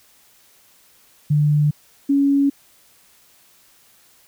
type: tone pair in turn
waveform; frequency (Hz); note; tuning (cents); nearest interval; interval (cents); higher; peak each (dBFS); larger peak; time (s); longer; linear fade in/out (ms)
sine; 148.5 / 279.7; D3 / C#4; +20 / +16; major seventh; 1096; second; -13; neither; 1.3-1.71 / 2.09-2.5; neither; 10
effects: white hiss -54 dBFS RMS until 4.27 s